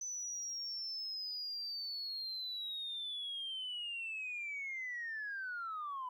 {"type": "linear sweep", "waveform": "sine", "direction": "down", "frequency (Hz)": [6050, 987.8], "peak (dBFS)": -38, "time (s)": [0.01, 6.09], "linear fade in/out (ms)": 5, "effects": ["tanh soft clip ceiling -35 dBFS", "13-bit"]}